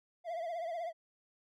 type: tone with vibrato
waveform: triangle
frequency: 675 Hz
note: E5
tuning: 41 cents sharp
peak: -34 dBFS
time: 0.24-0.93 s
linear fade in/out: 50 ms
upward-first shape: triangle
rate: 16 Hz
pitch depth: 100 cents each way
effects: none